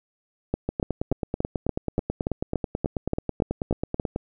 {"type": "two click trains", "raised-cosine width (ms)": 2, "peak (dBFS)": [-12, -10], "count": [33, 13], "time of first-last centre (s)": [[0.69, 4.161], [0.54, 3.998]], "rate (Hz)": [9.22, 3.47], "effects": []}